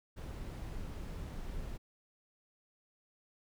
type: noise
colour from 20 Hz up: brown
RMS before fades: -42 dBFS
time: 0.16-1.78 s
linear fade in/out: 20 ms
effects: none